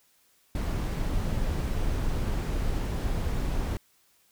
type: noise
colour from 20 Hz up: brown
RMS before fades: -28 dBFS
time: 0.55-3.77 s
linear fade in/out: 2 ms
effects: white hiss -65 dBFS RMS until 4.31 s